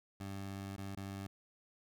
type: tone with dropouts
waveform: 20% pulse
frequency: 98 Hz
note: G2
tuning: in tune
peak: -37 dBFS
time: 0.2-1.27 s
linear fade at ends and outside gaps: 5 ms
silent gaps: 0.764-0.78 / 0.951-0.971 s
effects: none